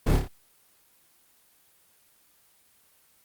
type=noise with echo; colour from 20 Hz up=brown; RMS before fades=-23 dBFS; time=0.06-0.17 s; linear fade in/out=10 ms; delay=28 ms; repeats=4; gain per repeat=-4 dB; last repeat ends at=0.282 s; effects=white hiss -62 dBFS RMS until 3.24 s + Opus 24 kbps